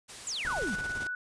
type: noise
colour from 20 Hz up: white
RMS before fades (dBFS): -44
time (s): 0.08-0.77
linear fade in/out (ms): 20
type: exponential sweep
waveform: sine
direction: down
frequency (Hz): 7902 to 164.81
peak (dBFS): -32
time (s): 0.27-0.75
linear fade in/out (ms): 2
type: noise with tremolo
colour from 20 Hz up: pink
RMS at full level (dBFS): -40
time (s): 0.45-1.07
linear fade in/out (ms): 0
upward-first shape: square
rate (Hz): 18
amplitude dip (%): 45
type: tone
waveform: sine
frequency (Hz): 1480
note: F#6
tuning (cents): 0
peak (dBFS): -32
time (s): 0.47-1.15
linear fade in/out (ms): 2
effects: resampled to 22050 Hz